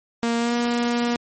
sawtooth tone with pitch glide, 233.3 to 238.8 Hz, A#3 to A#3, +2 to +42 cents, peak -16 dBFS, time 0.23-1.16 s, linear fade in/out 0 ms, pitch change +40 cents, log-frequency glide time 0.37-0.54 s, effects MP3 32 kbps

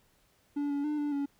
triangle tone with pitch steps, 288.3 / 284.3 / 299.5 / 292.6 / 282.2 Hz, D4 / C#4 / D4 / D4 / C#4, -32 / +44 / +34 / -6 / +31 cents, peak -27 dBFS, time 0.56-1.26 s, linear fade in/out 10 ms, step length 140 ms, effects pink hiss -68 dBFS RMS until 1.39 s

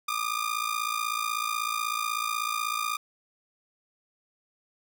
sawtooth ring-modulated tone, 1210 Hz, D#6, 49 cents flat, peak -21 dBFS, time 0.08-2.97 s, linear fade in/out 5 ms, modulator 28.1 Hz, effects none

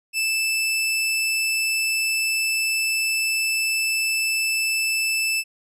sawtooth tone, 2637 Hz, E7, in tune, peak -17 dBFS, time 0.13-5.44 s, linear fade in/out 50 ms, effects resampled to 32000 Hz

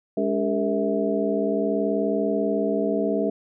sine tone cluster, 207.3 / 285.7 / 399.9 / 460.5 / 652 Hz, G#3 / D4 / G4 / A#4 / E5, -3 / -48 / +35 / -21 / -19 cents, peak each -27 dBFS, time 0.17-3.3 s, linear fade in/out 5 ms, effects none

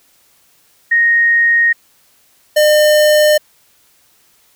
sine / square tone pair in turn, 1864.7 / 604.6 Hz, A#6 / D#5, 0 / -50 cents, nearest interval octave + perfect fifth, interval 1950 cents, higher first, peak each -8 dBFS, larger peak neither, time 0.91-1.73 / 2.56-3.38 s, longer neither, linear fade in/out 10 ms, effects white hiss -53 dBFS RMS until 4.55 s

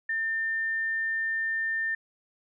sine tone, 1800 Hz, A6, 39 cents sharp, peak -26 dBFS, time 0.09-1.95 s, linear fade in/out 5 ms, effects none

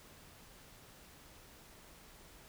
silence, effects pink hiss -58 dBFS RMS until 2.48 s

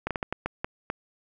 slowing click train, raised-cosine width 0.5 ms, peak -13 dBFS, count 8, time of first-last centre 0.07-0.901 s, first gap 37 ms, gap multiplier 1.38, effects none

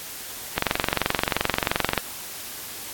click train, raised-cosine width 0.3 ms, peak -4 dBFS, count 33, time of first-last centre 0.58-1.977 s, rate 22.9 Hz, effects white hiss -36 dBFS RMS until 2.93 s + AAC 64 kbps

